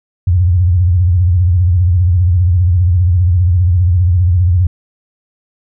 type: tone with vibrato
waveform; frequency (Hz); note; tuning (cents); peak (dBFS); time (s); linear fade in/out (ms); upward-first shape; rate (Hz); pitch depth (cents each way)
sine; 88.9; F2; +31; -7; 0.27-4.67; 5; sine; 15; 130
effects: none